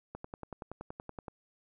click train, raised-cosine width 1 ms, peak -27 dBFS, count 13, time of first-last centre 0.15-1.282 s, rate 10.6 Hz, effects none

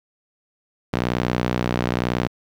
sawtooth tone with high-pass filter, 61 Hz, B1, 21 cents flat, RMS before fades -23 dBFS, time 0.93-2.28 s, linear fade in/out 5 ms, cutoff 150 Hz, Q 0.79, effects low-pass 4000 Hz 12 dB/octave + 8-bit

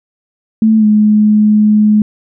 sine tone with pitch glide, 220 to 211.9 Hz, A3 to G#3, 0 to +35 cents, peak -5 dBFS, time 0.62-2.02 s, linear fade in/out 2 ms, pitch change -65 cents, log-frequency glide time 0.78-0.85 s, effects none

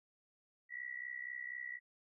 sine tone with amplitude modulation, 1941 Hz, B6, 31 cents flat, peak -38 dBFS, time 0.69-1.8 s, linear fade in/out 50 ms, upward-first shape sine, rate 64.1 Hz, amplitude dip 85%, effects none

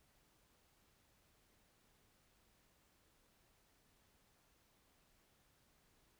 silence, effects pink hiss -74 dBFS RMS until 6.19 s

